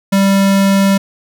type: tone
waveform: square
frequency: 196 Hz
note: G3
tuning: in tune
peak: -9 dBFS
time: 0.12-0.98 s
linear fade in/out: 10 ms
effects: none